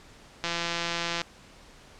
click train, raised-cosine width 0.2 ms, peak -12 dBFS, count 133, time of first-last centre 0.44-1.216 s, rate 170 Hz, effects pink hiss -52 dBFS RMS until 1.99 s + low-pass 7000 Hz 12 dB/octave

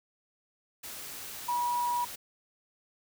sine tone in noise, 967 Hz, B5, 37 cents flat, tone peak -27 dBFS, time 1.48-2.05 s, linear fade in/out 10 ms, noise white, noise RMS -42 dBFS, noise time 0.83-2.16 s, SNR +12 dB, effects none

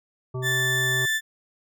harmonic tone, 128 Hz, C3, 38 cents flat, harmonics 1 / 3 / 5 / 7 / 9, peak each -28 / -33 / -42 / -45 / -42 dBFS, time 0.34-1.06 s, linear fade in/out 10 ms
35% pulse tone, 1762 Hz, A6, 2 cents sharp, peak -20 dBFS, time 0.42-1.21 s, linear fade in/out 50 ms
effects none

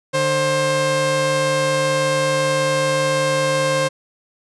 sawtooth tone pair together, 148.82 / 530 Hz, D3 / C5, +23 / +22 cents, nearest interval octave + minor seventh, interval 2199 cents, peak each -20 / -13 dBFS, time 0.13-3.89 s, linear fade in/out 20 ms, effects resampled to 24000 Hz

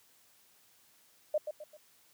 sine tone with echo, 606 Hz, D#5, 46 cents flat, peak -26 dBFS, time 1.34-1.38 s, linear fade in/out 5 ms, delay 130 ms, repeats 3, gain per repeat -8 dB, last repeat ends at 1.77 s, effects white hiss -65 dBFS RMS until 2.13 s + high-pass 80 Hz 12 dB/octave

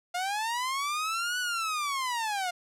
sawtooth linear two-way sweep, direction up then down, 698.5 to 1492 to 698.5 Hz, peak -25 dBFS, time 0.14-2.51 s, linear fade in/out 10 ms, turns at 1.39 s, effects low-pass 11000 Hz 12 dB/octave

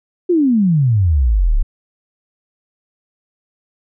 sine exponential sweep, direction down, 370 to 30.94 Hz, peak -10 dBFS, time 0.29-1.63 s, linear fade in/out 10 ms, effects none

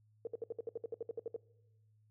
sine tone bursts, 460 Hz, A#4, 23 cents flat, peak -36 dBFS, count 14, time 0.25-1.363 s, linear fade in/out 2 ms, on 21 ms, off 63 ms, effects noise-tail reverb RT60 1.0 s tail -22 dB re dry + added 107 Hz sine -66 dBFS peak until 2.1 s

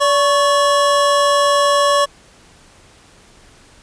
square tone pair together, 575.6 / 1108.7 Hz, D5 / C#6, -35 / 0 cents, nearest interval major seventh, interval 1135 cents, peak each -15 dBFS, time 0-2.06 s, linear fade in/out 20 ms, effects pink hiss -47 dBFS RMS until 3.82 s + resampled to 22050 Hz

